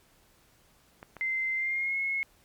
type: clicks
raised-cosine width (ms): 0.5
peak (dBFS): -28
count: 2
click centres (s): 1.029 / 1.167
type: tone with pitch glide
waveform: sine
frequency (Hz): 2076 to 2174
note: C7 to C#7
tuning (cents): -14 to -34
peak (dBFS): -27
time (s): 1.21-2.23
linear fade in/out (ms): 0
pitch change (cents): +80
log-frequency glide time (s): 1.55-1.97
effects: pink hiss -63 dBFS RMS until 2.44 s + MP3 96 kbps